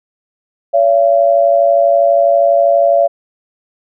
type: tone pair together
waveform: sine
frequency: 567 / 679.3 Hz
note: C#5 / F5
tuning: +39 / -48 cents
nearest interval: minor third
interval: 313 cents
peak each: -10 dBFS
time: 0.73-3.08 s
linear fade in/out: 20 ms
effects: none